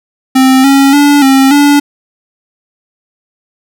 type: tone with pitch steps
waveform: square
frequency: 262.2 / 274.6 / 288.1 / 268.4 / 287.9 Hz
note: C4 / C#4 / D4 / C4 / D4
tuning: +4 / -16 / -33 / +44 / -34 cents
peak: -4 dBFS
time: 0.35-1.8 s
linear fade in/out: 10 ms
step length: 290 ms
effects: none